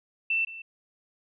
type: tone with echo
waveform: sine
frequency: 2675 Hz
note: E7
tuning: 25 cents sharp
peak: -23 dBFS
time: 0.3-0.45 s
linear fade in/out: 5 ms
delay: 170 ms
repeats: 1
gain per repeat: -15 dB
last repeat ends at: 0.62 s
effects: none